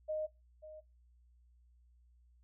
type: tone with echo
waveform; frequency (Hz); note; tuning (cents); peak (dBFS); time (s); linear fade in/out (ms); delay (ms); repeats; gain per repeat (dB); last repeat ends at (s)
sine; 619; D#5; -9; -34; 0.08-0.27; 20; 540; 1; -14; 0.81
effects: noise-tail reverb RT60 0.2 s tail -18 dB re dry + added 60 Hz sine -63 dBFS peak until 2.43 s